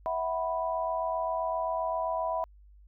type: chord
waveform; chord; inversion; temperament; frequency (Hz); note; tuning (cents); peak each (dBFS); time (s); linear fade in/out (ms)
sine; E suspended second; none; equal with one note detuned; 652.4 / 740 / 987.8; E5 / F#5 / B5; -18 / 0 / 0; -31 / -35 / -32; 0.06-2.44; 0
effects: added 50 Hz sine -52 dBFS peak until 2.87 s